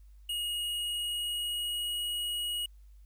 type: tone with pitch glide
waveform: square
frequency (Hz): 2876 to 2899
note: F#7 to F#7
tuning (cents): -50 to -36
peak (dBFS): -32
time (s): 0.29-2.66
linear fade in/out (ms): 5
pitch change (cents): +14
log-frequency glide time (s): 0.43-2.01
effects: added 50 Hz sine -51 dBFS peak until 3.05 s + white hiss -75 dBFS RMS until 3.05 s